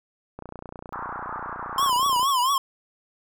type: click train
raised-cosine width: 1 ms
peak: -23 dBFS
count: 56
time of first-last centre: 0.39-2.229 s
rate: 29.9 Hz
type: band-pass noise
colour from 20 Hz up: white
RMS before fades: -34 dBFS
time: 0.93-1.9 s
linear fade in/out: 0 ms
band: 810 to 1400 Hz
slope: 48 dB/octave
type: tone with vibrato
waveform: square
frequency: 1046.5 Hz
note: C6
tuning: in tune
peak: -20 dBFS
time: 1.78-2.58 s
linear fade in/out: 2 ms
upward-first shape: triangle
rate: 4.4 Hz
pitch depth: 160 cents each way
effects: none